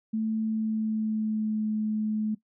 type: tone with pitch glide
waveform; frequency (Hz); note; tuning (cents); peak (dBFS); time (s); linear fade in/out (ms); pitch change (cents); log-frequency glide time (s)
sine; 220 to 215; A3 to A3; 0 to -40; -25; 0.13-2.35; 10; -40; 0.42-1.68
effects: noise-tail reverb RT60 0.1 s tail -17 dB re dry